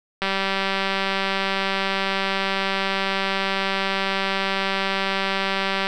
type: click train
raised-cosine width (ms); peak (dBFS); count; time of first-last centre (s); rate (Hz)
0.3; -7; 1097; 0.22-5.869; 194
effects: none